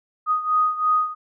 sine beating tone pair, 1244.5 / 1247.5 Hz, D#6 / D#6, 0 / +4 cents, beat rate 3 Hz, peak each -19 / -23 dBFS, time 0.26-1.15 s, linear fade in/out 50 ms, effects none

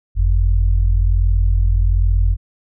sine tone pair together, 47.37 / 88.6 Hz, F#1 / F2, +41 / +25 cents, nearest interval major seventh, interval 1084 cents, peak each -12 / -18 dBFS, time 0.15-2.37 s, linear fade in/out 50 ms, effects none

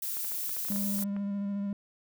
violet noise, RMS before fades -34 dBFS, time 0.02-1.04 s, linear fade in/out 5 ms
clicks, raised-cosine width 0.5 ms, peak -31 dBFS, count 12, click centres 0.17 / 0.246 / 0.318 / 0.493 / 0.566 / 0.65 / 0.685 / 0.721 / 0.761 / 0.988 / 1.025 / 1.165 s
triangle tone with vibrato, 200.7 Hz, G3, 41 cents sharp, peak -28 dBFS, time 0.7-1.73 s, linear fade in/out 2 ms, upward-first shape square, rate 14 Hz, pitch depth 14 cents each way
effects none

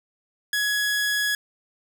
sawtooth tone, 1678 Hz, G#6, 17 cents sharp, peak -18 dBFS, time 0.53-1.35 s, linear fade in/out 2 ms, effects none

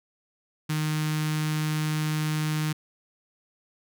sawtooth tone with notch filter, 154 Hz, D#3, 17 cents flat, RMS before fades -27 dBFS, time 0.69-2.73 s, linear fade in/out 10 ms, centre 570 Hz, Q 0.55, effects none

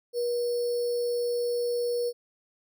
sine tone with sample-and-hold, 481.4 Hz, B4, 44 cents flat, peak -25 dBFS, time 0.13-2.13 s, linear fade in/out 50 ms, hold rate 4900 Hz, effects none

